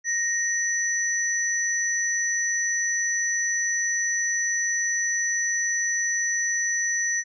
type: tone pair together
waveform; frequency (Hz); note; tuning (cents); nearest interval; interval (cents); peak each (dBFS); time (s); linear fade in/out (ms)
sine; 1864.7 / 5947; A#6 / F#8; 0 / +8; octave + minor sixth; 2008; -25; 0.04-7.24; 50
effects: none